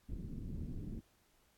pink low-pass noise, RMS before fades -43 dBFS, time 0.08-1.01 s, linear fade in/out 20 ms, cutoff 290 Hz, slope 24 dB/octave, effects pink hiss -72 dBFS RMS until 1.57 s + AAC 64 kbps

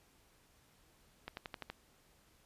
accelerating click train, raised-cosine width 0.3 ms, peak -26 dBFS, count 6, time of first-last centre 1.28-1.7 s, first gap 91 ms, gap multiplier 0.96, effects pink hiss -68 dBFS RMS until 2.45 s + resampled to 32000 Hz

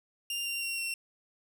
sawtooth tone with pitch steps, 2794 / 2770 / 2746 / 2722 Hz, F7 / F7 / F7 / F7, 0 / -15 / -30 / -45 cents, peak -29 dBFS, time 0.3-0.94 s, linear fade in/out 2 ms, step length 160 ms, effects none

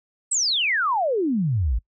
sine exponential sweep, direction down, 8290 to 50.2 Hz, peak -19 dBFS, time 0.31-1.79 s, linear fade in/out 10 ms, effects noise-tail reverb RT60 0.1 s tail -24 dB re dry

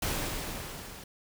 pink noise with level ramp, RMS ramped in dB -30 to -46 dBFS, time 0.02-1.04 s, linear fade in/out 5 ms, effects none

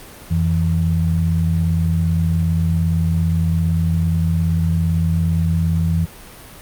sine tone pair together, 87.31 / 164.81 Hz, F2 / E3, 0 / 0 cents, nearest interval major seventh, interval 1100 cents, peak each -17 dBFS, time 0.3-6.06 s, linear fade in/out 20 ms, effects pink hiss -39 dBFS RMS until 6.61 s + Opus 48 kbps

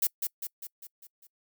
violet noise with echo, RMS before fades -25 dBFS, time 0.02-0.07 s, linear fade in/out 5 ms, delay 200 ms, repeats 6, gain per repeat -5 dB, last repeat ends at 1.27 s, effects noise-tail reverb RT60 0.1 s tail -24 dB re dry

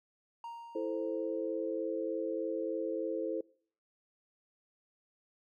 triangle tone with exponential decay, 932.3 Hz, A#5, in tune, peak -38 dBFS, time 0.44-1.87 s, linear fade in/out 2 ms, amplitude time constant 310 ms
sine chord, A minor, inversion second, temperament equal, 329.6 / 440 / 523.3 Hz, E4 / A4 / C5, 0 / 0 / 0 cents, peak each -37 dBFS, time 0.75-3.41 s, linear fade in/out 5 ms
effects noise-tail reverb RT60 0.5 s tail -23 dB re dry

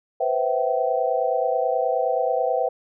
sine chord, C major seventh, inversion third, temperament equal with one note detuned, 493.9 / 523.3 / 659.3 / 767.4 Hz, B4 / C5 / E5 / G5, 0 / 0 / 0 / -37 cents, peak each -25 dBFS, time 0.2-2.69 s, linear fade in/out 10 ms, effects none

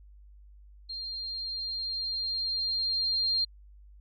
sine tone with level ramp, 4197 Hz, C8, 5 cents sharp, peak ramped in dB -35 to -24 dBFS, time 0.89-3.45 s, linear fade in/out 10 ms, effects added 50 Hz sine -50 dBFS peak until 4 s

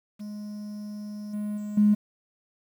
triangle tone with level steps, 208.7 Hz, G#3, 9 cents sharp, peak -32 / -26 / -29 / -12 dBFS, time 0.19-1.95 s, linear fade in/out 20 ms, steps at 1.33 / 1.57 / 1.77 s, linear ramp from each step 10 ms, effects tanh soft clip ceiling -14 dBFS + 9-bit

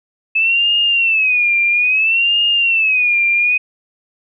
sine tone with vibrato, 2600 Hz, E7, 24 cents flat, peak -11 dBFS, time 0.35-3.58 s, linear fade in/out 10 ms, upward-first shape sine, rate 0.6 Hz, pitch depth 150 cents each way, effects none

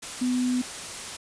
sine tone in noise, 250.4 Hz, B3, 24 cents sharp, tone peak -22 dBFS, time 0.21-0.62 s, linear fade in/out 10 ms, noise white, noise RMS -36 dBFS, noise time 0.02-1.17 s, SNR +11 dB, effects resampled to 22050 Hz

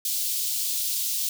white high-pass noise, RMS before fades -27 dBFS, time 0.05-1.29 s, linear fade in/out 2 ms, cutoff 3400 Hz, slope 24 dB/octave, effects none

